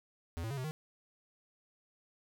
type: tone with pitch steps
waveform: square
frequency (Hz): 83.9 / 112.2 / 139.9 / 128.4 / 155.1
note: E2 / A2 / C#3 / C3 / D#3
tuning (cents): +31 / +34 / +16 / -32 / -5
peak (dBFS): -37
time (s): 0.37-0.71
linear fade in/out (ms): 0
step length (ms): 68
effects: none